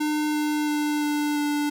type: tone with pitch steps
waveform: square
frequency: 302 / 299.9 / 297.8 / 295.8 / 293.7 Hz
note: D4 / D4 / D4 / D4 / D4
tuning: +48 / +36 / +24 / +13 / 0 cents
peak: -23 dBFS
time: 0-1.7 s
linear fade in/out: 10 ms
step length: 340 ms
effects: none